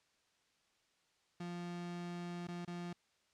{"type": "tone with dropouts", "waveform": "35% pulse", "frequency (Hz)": 174.61, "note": "F3", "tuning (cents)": 0, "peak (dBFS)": -40, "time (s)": [1.4, 2.93], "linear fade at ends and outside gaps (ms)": 5, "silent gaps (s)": [[2.472, 2.484], [2.65, 2.676]], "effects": ["white hiss -75 dBFS RMS until 3.33 s", "low-pass 6000 Hz 12 dB/octave"]}